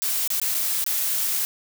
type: noise with dropouts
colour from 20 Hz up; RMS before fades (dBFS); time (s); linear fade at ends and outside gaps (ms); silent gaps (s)
blue; -24; 0.02-1.45; 0; 0.276-0.303 / 0.399-0.416 / 0.544-0.549 / 0.841-0.864
effects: none